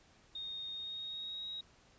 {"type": "tone with pitch glide", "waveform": "sine", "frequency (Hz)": [3700, 3804], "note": ["A#7", "A#7"], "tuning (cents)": [-14, 34], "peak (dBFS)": -40, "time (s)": [0.35, 1.61], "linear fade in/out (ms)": 5, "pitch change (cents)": 48, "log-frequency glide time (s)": [0.73, 1.49], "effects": ["pink hiss -65 dBFS RMS until 1.98 s", "resampled to 16000 Hz"]}